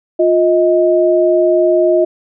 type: tone pair together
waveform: sine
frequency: 353.6 / 630 Hz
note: F4 / D#5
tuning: +22 / +21 cents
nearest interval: minor seventh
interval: 999 cents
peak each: -11 dBFS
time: 0.19-2.05 s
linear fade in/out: 10 ms
effects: none